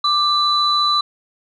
sine tone pair together, 1182 / 3983 Hz, D6 / B7, +11 / +14 cents, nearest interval octave + major sixth, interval 2103 cents, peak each -16 dBFS, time 0.04-1.01 s, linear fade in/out 5 ms, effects tanh soft clip ceiling -6 dBFS

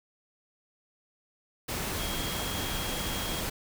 sine tone in noise, 3267 Hz, G#7, 29 cents flat, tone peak -39 dBFS, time 1.98-3.41 s, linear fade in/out 10 ms, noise pink, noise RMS -33 dBFS, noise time 1.68-3.5 s, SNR -9 dB, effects none

